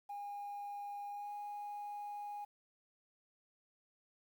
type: tone with pitch glide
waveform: sine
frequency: 814 to 823.9 Hz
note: G#5 to G#5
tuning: -35 to -14 cents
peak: -40 dBFS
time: 0.09-2.45 s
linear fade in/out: 10 ms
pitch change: +21 cents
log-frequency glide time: 1.08-1.32 s
effects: tanh soft clip ceiling -40 dBFS + 11-bit